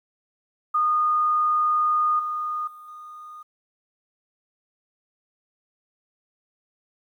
sine tone with level steps, 1227 Hz, D#6, 25 cents flat, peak -18 / -25 / -41 / -38 dBFS, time 0.74-3.43 s, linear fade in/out 10 ms, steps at 2.19 / 2.67 / 2.88 s, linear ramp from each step 5 ms, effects 10-bit

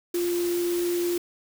sine tone in noise, 348.9 Hz, F4, 2 cents flat, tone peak -23 dBFS, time 0.14-1.18 s, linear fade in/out 5 ms, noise white, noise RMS -36 dBFS, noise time 0.14-1.18 s, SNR +10 dB, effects none

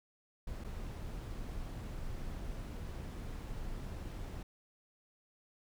brown noise with dropouts, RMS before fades -42 dBFS, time 0.47-4.43 s, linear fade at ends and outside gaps 5 ms, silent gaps 0.64-0.645 s, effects none

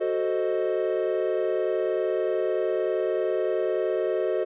triangle chord, F# diminished seventh, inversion none, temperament equal, 370 / 440 / 523.3 / 622.3 Hz, F#4 / A4 / C5 / Eb5, 0 / 0 / 0 / 0 cents, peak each -25 / -26 / -28 / -27 dBFS, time 0-4.45 s, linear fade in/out 20 ms, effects tanh soft clip ceiling -11 dBFS + resampled to 8000 Hz

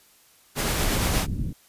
pink noise with tremolo, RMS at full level -24 dBFS, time 0.55-1.27 s, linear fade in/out 50 ms, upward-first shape sine, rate 8.5 Hz, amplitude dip 25%
pink low-pass noise, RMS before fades -28 dBFS, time 0.81-1.53 s, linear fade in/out 5 ms, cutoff 260 Hz, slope 24 dB/octave
effects white hiss -57 dBFS RMS until 1.68 s + resampled to 32000 Hz

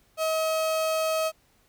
35% pulse tone, 637 Hz, D#5, 41 cents sharp, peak -22 dBFS, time 0.17-1.32 s, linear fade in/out 50 ms, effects pink hiss -64 dBFS RMS until 1.68 s

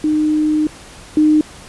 sine tone pair in turn, 306 / 306 Hz, D#4 / D#4, -29 / -29 cents, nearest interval unison, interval 0 cents, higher neither, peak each -12 / -8 dBFS, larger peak second, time 0.04-0.67 / 1.17-1.41 s, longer first, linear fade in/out 2 ms, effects pink hiss -38 dBFS RMS until 1.68 s + resampled to 24000 Hz

